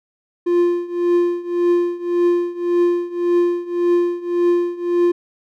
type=tone with tremolo; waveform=triangle; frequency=349.2 Hz; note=F4; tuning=in tune; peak=-9 dBFS; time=0.46-5.12 s; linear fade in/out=10 ms; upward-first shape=triangle; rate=1.8 Hz; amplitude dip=90%; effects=none